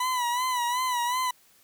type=tone with vibrato; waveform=40% pulse; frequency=989 Hz; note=B5; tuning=2 cents sharp; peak=-24 dBFS; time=0-1.31 s; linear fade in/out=5 ms; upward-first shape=sine; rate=2.7 Hz; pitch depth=67 cents each way; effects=white hiss -60 dBFS RMS until 1.63 s